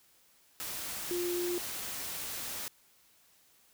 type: tone in noise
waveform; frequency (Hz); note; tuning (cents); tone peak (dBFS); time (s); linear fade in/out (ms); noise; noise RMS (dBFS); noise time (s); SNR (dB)
sine; 351.7; F4; +12; -31; 1.11-1.58; 0; white; -39; 0.6-2.68; +5
effects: white hiss -65 dBFS RMS until 3.73 s